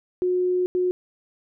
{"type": "tone bursts at uneven times", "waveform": "sine", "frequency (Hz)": 362.8, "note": "F#4", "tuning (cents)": -34, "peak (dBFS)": -19, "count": 2, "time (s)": [[0.22, 0.66], [0.75, 0.91]], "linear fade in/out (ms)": 0, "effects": []}